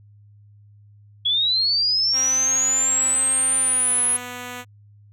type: linear sweep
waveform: sine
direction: up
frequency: 3328 to 10580 Hz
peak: -17 dBFS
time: 1.25-4.17 s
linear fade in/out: 10 ms
type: tone with pitch glide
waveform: 5% pulse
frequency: 261.6 to 246.9 Hz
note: C4 to B3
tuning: 0 to 0 cents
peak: -20 dBFS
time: 2.12-4.65 s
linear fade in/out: 50 ms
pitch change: -100 cents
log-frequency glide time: 3.6-3.98 s
effects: added 103 Hz sine -47 dBFS peak until 5.12 s